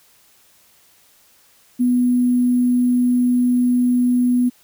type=tone with sample-and-hold; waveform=sine; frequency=246.9 Hz; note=B3; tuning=in tune; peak=-13 dBFS; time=1.79-4.5 s; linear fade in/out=20 ms; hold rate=11025 Hz; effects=white hiss -54 dBFS RMS until 4.63 s